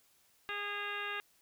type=harmonic tone with a mistuned harmonic; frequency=410 Hz; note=G#4; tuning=22 cents flat; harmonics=1 / 2 / 3 / 4 / 5 / 6 / 7 / 8 / 9; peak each=-47 / -49 / -43 / -41 / -45 / -48 / -43 / -54 / -50 dBFS; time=0.49-1.2 s; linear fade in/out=0 ms; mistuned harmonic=7; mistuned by=-57 cents; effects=white hiss -69 dBFS RMS until 1.41 s